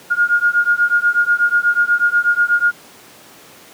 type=beating tone pair; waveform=sine; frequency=1420 / 1428.2 Hz; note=F6 / F6; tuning=+28 / +38 cents; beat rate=8.2 Hz; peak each=-15 dBFS; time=0.1-2.72 s; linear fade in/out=20 ms; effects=pink hiss -42 dBFS RMS until 3.73 s + high-pass 200 Hz 12 dB/octave